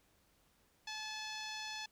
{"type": "tone with low-pass filter", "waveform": "10% pulse", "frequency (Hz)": 863, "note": "A5", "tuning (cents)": -34, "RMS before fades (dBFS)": -44, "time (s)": [0.87, 1.86], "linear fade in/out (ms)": 5, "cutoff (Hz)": 6100, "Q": 1.4, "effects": ["pink hiss -72 dBFS RMS until 1.91 s"]}